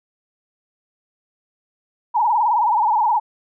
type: tone with vibrato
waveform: sine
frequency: 901 Hz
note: A5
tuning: 41 cents sharp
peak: -14 dBFS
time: 2.14-3.2 s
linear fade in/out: 20 ms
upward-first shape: sine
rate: 19 Hz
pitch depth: 140 cents each way
effects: none